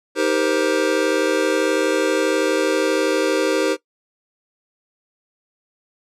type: chord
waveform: square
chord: C minor seventh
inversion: first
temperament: just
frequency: 314 / 392.4 / 470.9 / 523.3 Hz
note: Eb4 / G4 / Bb4 / C5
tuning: +16 / +2 / +18 / 0 cents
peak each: -23 dBFS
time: 0.15-3.77 s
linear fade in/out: 50 ms
effects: noise-tail reverb RT60 0.1 s tail -18 dB re dry + low-pass 9000 Hz 12 dB/octave